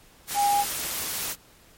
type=tone in noise; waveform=sine; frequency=813 Hz; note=G#5; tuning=37 cents flat; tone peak=-19 dBFS; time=0.34-0.65 s; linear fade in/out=50 ms; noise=white; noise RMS=-30 dBFS; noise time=0.27-1.36 s; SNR=+8 dB; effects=pink hiss -55 dBFS RMS until 1.77 s + MP3 64 kbps